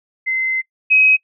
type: tone pair in turn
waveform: sine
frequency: 2062 / 2538 Hz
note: C7 / D#7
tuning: -26 / +34 cents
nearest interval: major third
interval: 360 cents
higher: second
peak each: -16 / -8 dBFS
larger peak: second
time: 0.26-0.62 / 0.9-1.17 s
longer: first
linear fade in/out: 20 ms
effects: noise-tail reverb RT60 0.1 s tail -24 dB re dry